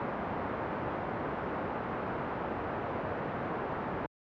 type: low-pass noise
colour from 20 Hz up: white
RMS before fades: -35 dBFS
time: 0-4.06 s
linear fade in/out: 0 ms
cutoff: 1000 Hz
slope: 12 dB/octave
effects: high-pass 80 Hz 12 dB/octave + low-pass 2000 Hz 12 dB/octave